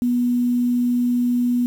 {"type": "tone with quantisation", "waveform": "sine", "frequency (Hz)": 243.7, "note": "B3", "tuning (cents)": -23, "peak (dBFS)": -16, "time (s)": [0.02, 1.66], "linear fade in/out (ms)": 0, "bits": 7, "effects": []}